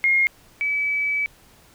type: tone pair in turn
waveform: sine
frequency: 2140 / 2293 Hz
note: C7 / D7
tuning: +38 / -42 cents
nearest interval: minor second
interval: 120 cents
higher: second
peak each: -15 / -20 dBFS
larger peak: first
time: 0.04-0.27 / 0.61-1.26 s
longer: second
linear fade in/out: 0 ms
effects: pink hiss -53 dBFS RMS until 1.74 s